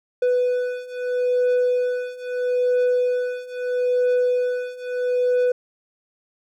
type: beating tone pair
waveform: triangle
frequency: 495.8 / 496.57 Hz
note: B4 / B4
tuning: +7 / +9 cents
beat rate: 0.77 Hz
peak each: -21 / -19 dBFS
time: 0.22-5.52 s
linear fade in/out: 5 ms
effects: none